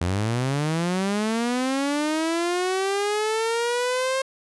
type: linear sweep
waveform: sawtooth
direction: up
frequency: 83.4 to 535 Hz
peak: -18 dBFS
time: 0.01-4.22 s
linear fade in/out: 5 ms
effects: resampled to 24000 Hz